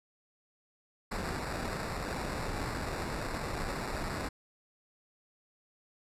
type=noise with sample-and-hold; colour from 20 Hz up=pink; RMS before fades=-36 dBFS; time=1.11-4.29 s; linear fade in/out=10 ms; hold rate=3150 Hz; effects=low-pass 11000 Hz 12 dB/octave